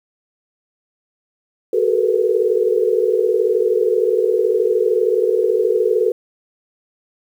sine tone cluster, 375.3 / 428.6 / 447.7 / 486.7 Hz, F#4 / A4 / A4 / B4, +25 / -45 / +30 / -25 cents, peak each -19 dBFS, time 1.73-6.12 s, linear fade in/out 5 ms, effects 8-bit

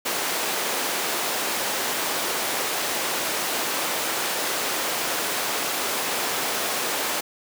pink high-pass noise, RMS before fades -26 dBFS, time 0.05-7.21 s, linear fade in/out 10 ms, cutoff 420 Hz, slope 12 dB/octave, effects none

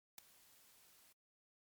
white noise with ADSR envelope, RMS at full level -45 dBFS, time 0.18-1.13 s, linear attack 3 ms, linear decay 6 ms, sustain -22 dB, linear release 9 ms, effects MP3 96 kbps

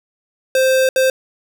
square tone bursts at uneven times, 523 Hz, C5, 1 cent flat, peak -12 dBFS, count 2, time 0.55-0.89 / 0.96-1.1 s, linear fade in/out 2 ms, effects none

